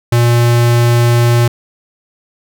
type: tone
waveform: square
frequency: 119.1 Hz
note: A#2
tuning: 38 cents sharp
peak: -8 dBFS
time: 0.12-1.48 s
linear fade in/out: 5 ms
effects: none